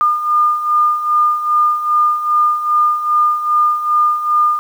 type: beating tone pair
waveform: sine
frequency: 1209 / 1211.5 Hz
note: D6 / D#6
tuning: +50 / -47 cents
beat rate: 2.5 Hz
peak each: -18 / -12 dBFS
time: 0.01-4.59 s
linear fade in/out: 0 ms
effects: 7-bit